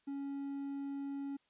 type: tone with hard clipping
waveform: triangle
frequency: 278.6 Hz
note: C#4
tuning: 9 cents sharp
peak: -39 dBFS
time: 0.07-1.37 s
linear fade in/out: 10 ms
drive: 6 dB
effects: white hiss -75 dBFS RMS until 1.49 s + resampled to 8000 Hz